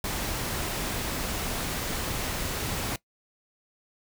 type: noise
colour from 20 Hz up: pink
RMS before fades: -31 dBFS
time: 0.04-2.96 s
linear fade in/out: 2 ms
effects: noise-tail reverb RT60 0.1 s tail -20 dB re dry

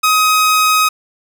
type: tone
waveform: sawtooth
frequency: 1261 Hz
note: D#6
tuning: 23 cents sharp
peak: -6 dBFS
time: 0.03-0.89 s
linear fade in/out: 10 ms
effects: none

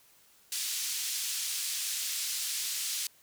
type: band-pass noise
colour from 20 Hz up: white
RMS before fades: -34 dBFS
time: 0.52-3.07 s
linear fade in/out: 2 ms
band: 3200 to 9100 Hz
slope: 12 dB/octave
effects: white hiss -62 dBFS RMS until 3.22 s

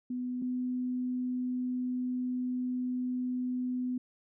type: tone pair in turn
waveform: sine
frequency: 249.3 / 251 Hz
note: B3 / B3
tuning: +16 / +28 cents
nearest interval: unison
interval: 12 cents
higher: second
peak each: -32 / -30 dBFS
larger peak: second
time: 0.1-0.42 / 0.42-3.98 s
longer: second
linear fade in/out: 5 ms
effects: none

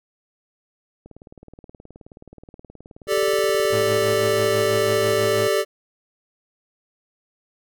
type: click train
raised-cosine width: 2 ms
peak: -29 dBFS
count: 80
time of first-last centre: 1.06-5.24 s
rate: 18.9 Hz
type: chord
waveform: square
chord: G suspended second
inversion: none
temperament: equal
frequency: 392 / 440 / 587.3 Hz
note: G4 / A4 / D5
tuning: 0 / 0 / 0 cents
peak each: -23 dBFS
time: 3.07-5.65 s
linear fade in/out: 50 ms
type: tone with tremolo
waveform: sawtooth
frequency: 108.5 Hz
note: A2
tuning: 24 cents flat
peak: -21 dBFS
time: 3.72-5.48 s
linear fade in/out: 10 ms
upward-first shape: sine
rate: 6.1 Hz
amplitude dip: 50%
effects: none

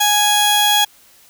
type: tone pair together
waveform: sawtooth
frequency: 830.6 / 3322 Hz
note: G#5 / G#7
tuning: 0 / 0 cents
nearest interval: 2 octaves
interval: 2400 cents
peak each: -11 dBFS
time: 0-0.85 s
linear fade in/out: 10 ms
effects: white hiss -49 dBFS RMS until 1.29 s

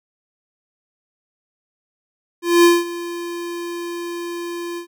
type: tone with ADSR envelope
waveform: square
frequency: 344.6 Hz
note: F4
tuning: 23 cents flat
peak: -8 dBFS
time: 2.42-4.87 s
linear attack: 220 ms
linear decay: 200 ms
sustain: -18 dB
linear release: 97 ms
effects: none

